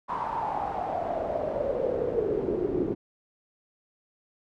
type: noise with band-pass filter sweep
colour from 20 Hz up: brown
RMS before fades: -29 dBFS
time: 0.08-2.95 s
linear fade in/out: 20 ms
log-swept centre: 1000 to 340 Hz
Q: 7.7
effects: none